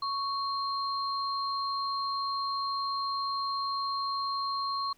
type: tone pair together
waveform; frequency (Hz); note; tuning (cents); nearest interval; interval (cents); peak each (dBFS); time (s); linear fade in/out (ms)
sine; 1108.7 / 4183; C#6 / C8; 0 / -1; octave + major seventh; 2299; -30 / -36; 0.02-4.93; 5
effects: pink hiss -65 dBFS RMS until 4.97 s